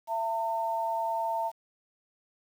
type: tone pair together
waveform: sine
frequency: 670 / 905.3 Hz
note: E5 / A5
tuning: +28 / +49 cents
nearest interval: perfect fourth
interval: 521 cents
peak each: -32 / -29 dBFS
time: 0.07-1.52 s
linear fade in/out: 50 ms
effects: 9-bit